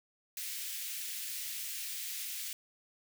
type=high-pass noise; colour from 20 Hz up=white; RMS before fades=-40 dBFS; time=0.37-2.53 s; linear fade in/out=2 ms; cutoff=2000 Hz; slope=24 dB/octave; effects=none